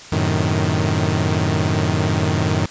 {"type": "chord", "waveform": "sawtooth", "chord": "F# diminished seventh", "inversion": "none", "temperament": "equal", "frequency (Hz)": [92.5, 110, 130.81, 155.56], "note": ["F#2", "A2", "C3", "Eb3"], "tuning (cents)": [0, 0, 0, 0], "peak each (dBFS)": [-17, -18, -23, -17], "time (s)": [0.12, 2.66], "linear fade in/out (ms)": 5, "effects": ["white hiss -38 dBFS RMS until 2.7 s", "resampled to 16000 Hz"]}